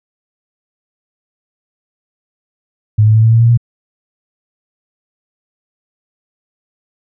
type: tone with pitch steps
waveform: sine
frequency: 106.9 / 108.77 / 110.67 / 112.6 / 114.57 / 116.58 / 118.61 Hz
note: A2 / A2 / A2 / A2 / A#2 / A#2 / A#2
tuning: -49 / -19 / +11 / +40 / -30 / +1 / +30 cents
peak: -5 dBFS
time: 2.98-3.575 s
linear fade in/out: 10 ms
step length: 85 ms
effects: none